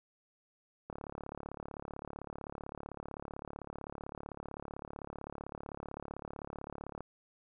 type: click train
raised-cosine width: 1 ms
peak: -28 dBFS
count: 219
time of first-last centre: 0.9-7.006 s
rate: 35.7 Hz
effects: none